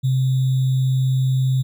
sine tone with sample-and-hold, 130.81 Hz, C3, in tune, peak -15 dBFS, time 0.03-1.63 s, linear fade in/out 20 ms, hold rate 3675 Hz, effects none

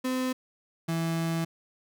35% pulse tone pair in turn, 256.6 / 164.95 Hz, C4 / E3, -34 / +1 cents, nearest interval minor sixth, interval 765 cents, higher first, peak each -25 dBFS, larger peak neither, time 0.04-0.33 / 0.88-1.45 s, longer second, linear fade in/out 10 ms, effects none

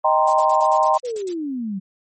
sine chord, C minor seventh, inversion first, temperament equal, 622.3 / 784 / 932.3 / 1046.5 Hz, Eb5 / G5 / Bb5 / C6, 0 / 0 / 0 / 0 cents, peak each -19 dBFS, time 0.04-0.98 s, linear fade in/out 10 ms
violet noise bursts, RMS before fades -28 dBFS, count 10, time 0.27-1.334 s, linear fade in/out 5 ms, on 65 ms, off 46 ms
sine exponential sweep, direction down, 511 to 185 Hz, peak -23 dBFS, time 1.03-1.8 s, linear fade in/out 20 ms
effects MP3 32 kbps

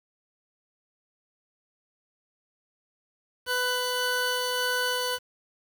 20% pulse tone pair together, 498.2 / 1492.9 Hz, B4 / F#6, +15 / +15 cents, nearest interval octave + perfect fifth, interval 1900 cents, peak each -24 / -23 dBFS, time 3.46-5.19 s, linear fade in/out 50 ms, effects 8-bit

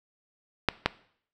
clicks, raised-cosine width 0.3 ms, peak -5 dBFS, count 2, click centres 0.687 / 0.86 s, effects noise-tail reverb RT60 0.6 s tail -19 dB re dry

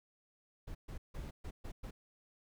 brown noise bursts at uneven times, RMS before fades -44 dBFS, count 6, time 0.67-0.75 / 0.88-0.98 / 1.14-1.31 / 1.44-1.51 / 1.64-1.72 / 1.83-1.91 s, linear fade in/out 10 ms, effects none

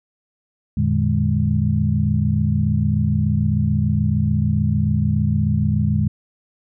sine tone cluster, 87.6 / 114.4 / 150.8 / 206.1 Hz, F2 / A#2 / D3 / G#3, +6 / -32 / +46 / -13 cents, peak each -21 dBFS, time 0.77-6.08 s, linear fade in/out 5 ms, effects none

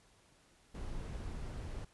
brown noise, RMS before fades -42 dBFS, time 0.74-1.85 s, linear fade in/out 10 ms, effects pink hiss -67 dBFS RMS until 1.93 s + resampled to 24000 Hz

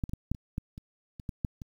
clicks, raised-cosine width 5 ms, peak -17 / -28 / -20 / -15 / -29 / -19 / -30 / -30 / -21 / -16 / -28 dBFS, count 11, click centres 0.038 / 0.094 / 0.135 / 0.316 / 0.348 / 0.581 / 0.779 / 1.198 / 1.292 / 1.448 / 1.618 s, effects 9-bit

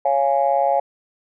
sine chord, Db major, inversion none, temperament just, 554.4 / 693 / 831.5 Hz, Db5 / F5 / Ab5, 0 / -14 / +2 cents, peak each -19 dBFS, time 0.05-0.8 s, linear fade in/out 5 ms, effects tanh soft clip ceiling -6 dBFS

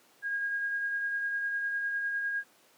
sine tone with tremolo, 1631 Hz, G#6, 32 cents flat, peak -28 dBFS, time 0.22-2.44 s, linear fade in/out 50 ms, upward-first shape sine, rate 9.9 Hz, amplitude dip 30%, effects pink hiss -62 dBFS RMS until 2.77 s + high-pass 300 Hz 12 dB/octave

